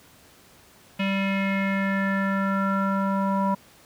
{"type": "tone with low-pass filter sweep", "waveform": "square", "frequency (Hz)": 195.2, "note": "G3", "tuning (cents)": -7, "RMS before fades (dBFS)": -24, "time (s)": [0.99, 3.55], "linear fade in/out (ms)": 10, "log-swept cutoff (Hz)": [2700, 1000], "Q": 4.9, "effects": ["pink hiss -53 dBFS RMS until 3.85 s", "high-pass 80 Hz 12 dB/octave"]}